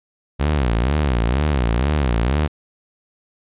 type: tone with vibrato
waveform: sawtooth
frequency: 65.41 Hz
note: C2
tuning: in tune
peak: -12 dBFS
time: 0.39-2.48 s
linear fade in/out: 20 ms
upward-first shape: sine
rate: 2.1 Hz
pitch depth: 270 cents each way
effects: resampled to 8000 Hz